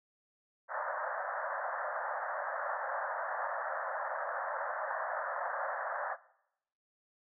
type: band-pass noise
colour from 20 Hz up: pink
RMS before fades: -37 dBFS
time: 0.68-6.17 s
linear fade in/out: 50 ms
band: 540 to 1800 Hz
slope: 96 dB/octave
effects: noise-tail reverb RT60 0.8 s tail -20 dB re dry